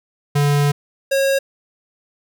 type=tone pair in turn; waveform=square; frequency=144.3 / 544.8 Hz; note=D3 / C#5; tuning=-30 / -30 cents; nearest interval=octave + major seventh; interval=2300 cents; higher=second; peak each=-14 / -15 dBFS; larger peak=first; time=0.35-0.72 / 1.11-1.39 s; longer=first; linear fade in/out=10 ms; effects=none